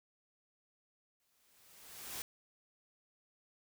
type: noise with exponential growth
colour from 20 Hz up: white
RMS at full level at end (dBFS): -41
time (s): 1.2-2.22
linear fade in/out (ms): 1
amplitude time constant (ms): 220
effects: none

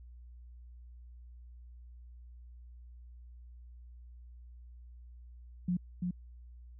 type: tone with echo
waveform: sine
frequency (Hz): 178.4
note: F3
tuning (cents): +37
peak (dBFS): -28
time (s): 5.68-5.77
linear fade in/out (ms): 5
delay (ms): 340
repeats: 1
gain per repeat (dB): -3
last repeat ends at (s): 6.11
effects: added 60 Hz sine -49 dBFS peak until 6.79 s

